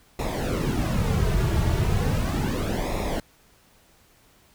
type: noise with flanger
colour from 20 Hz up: brown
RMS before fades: -24 dBFS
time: 0.19-3.2 s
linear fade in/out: 2 ms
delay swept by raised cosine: 0.65 to 3.95 ms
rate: 0.36 Hz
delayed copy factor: -0.7
effects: pink hiss -58 dBFS RMS until 4.54 s